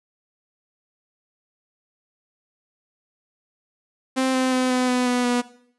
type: tone with pitch steps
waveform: sawtooth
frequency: 261.6 / 258.6 / 255.6 / 252.7 / 249.8 / 246.9 / 244.1 Hz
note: C4 / C4 / C4 / B3 / B3 / B3 / B3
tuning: 0 / -20 / -40 / +40 / +20 / 0 / -20 cents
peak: -15 dBFS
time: 4.16-5.42 s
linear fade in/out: 20 ms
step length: 180 ms
effects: noise-tail reverb RT60 0.6 s tail -17 dB re dry + resampled to 24000 Hz